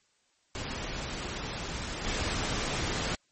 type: noise with level steps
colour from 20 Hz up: pink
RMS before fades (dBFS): -36 / -31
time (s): 0.55-3.15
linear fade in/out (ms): 0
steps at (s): 2.04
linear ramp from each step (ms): 10
effects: white hiss -70 dBFS RMS until 3.31 s + MP3 32 kbps